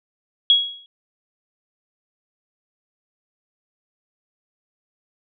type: tone with exponential decay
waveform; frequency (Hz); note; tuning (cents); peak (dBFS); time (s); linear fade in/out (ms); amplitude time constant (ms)
sine; 3322; G#7; 0; -8; 0.5-0.86; 1; 77
effects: none